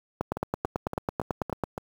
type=two click trains; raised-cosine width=1 ms; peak=-18 / -12 dBFS; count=6 / 14; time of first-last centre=0.37-1.778 / 0.21-1.637 s; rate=3.55 / 9.11 Hz; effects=high-pass 60 Hz 12 dB/octave + 7-bit